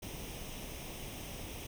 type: noise with comb filter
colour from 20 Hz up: pink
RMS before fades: -44 dBFS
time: 0.02-1.67 s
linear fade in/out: 10 ms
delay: 0.34 ms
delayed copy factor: +0.6
effects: none